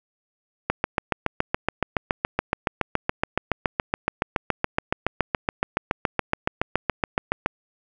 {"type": "click train", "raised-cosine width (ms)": 0.5, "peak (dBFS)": -5, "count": 49, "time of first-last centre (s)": [0.7, 7.461], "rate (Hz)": 7.1, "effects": []}